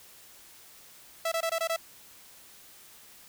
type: tone bursts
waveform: sawtooth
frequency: 659.3 Hz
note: E5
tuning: in tune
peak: -23 dBFS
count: 6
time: 1.25-1.763 s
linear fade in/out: 5 ms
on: 68 ms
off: 21 ms
effects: white hiss -53 dBFS RMS until 3.28 s